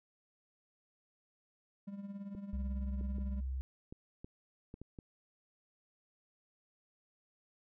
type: tone with tremolo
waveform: triangle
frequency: 199.5 Hz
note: G3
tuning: 31 cents sharp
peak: -37 dBFS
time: 1.87-3.41 s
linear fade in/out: 10 ms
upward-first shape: triangle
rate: 18 Hz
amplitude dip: 70%
type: clicks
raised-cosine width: 3 ms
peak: -34 dBFS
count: 8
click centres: 2.35 / 3.011 / 3.184 / 3.925 / 4.245 / 4.741 / 4.816 / 4.988 s
type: tone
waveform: sine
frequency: 65.5 Hz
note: C2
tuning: 2 cents sharp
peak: -35 dBFS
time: 2.53-3.61 s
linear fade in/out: 0 ms
effects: none